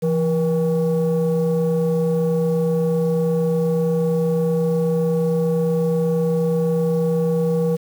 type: tone pair together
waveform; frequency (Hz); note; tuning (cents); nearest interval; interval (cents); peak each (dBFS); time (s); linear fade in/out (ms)
sine; 168.9 / 478.4; E3 / A#4; +42 / +45; octave + tritone; 1803; -17; 0.02-7.77; 20
effects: tanh soft clip ceiling -13 dBFS + 7-bit